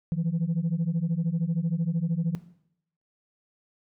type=beating tone pair; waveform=sine; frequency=160 / 173 Hz; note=D#3 / F3; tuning=+49 / -16 cents; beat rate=13 Hz; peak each=-26 dBFS; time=0.12-2.35 s; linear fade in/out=0 ms; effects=noise-tail reverb RT60 0.7 s tail -17 dB re dry + tanh soft clip ceiling -20 dBFS